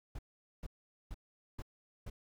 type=noise bursts; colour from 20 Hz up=brown; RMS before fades=-42 dBFS; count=5; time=0.15-2.1 s; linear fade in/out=5 ms; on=38 ms; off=440 ms; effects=none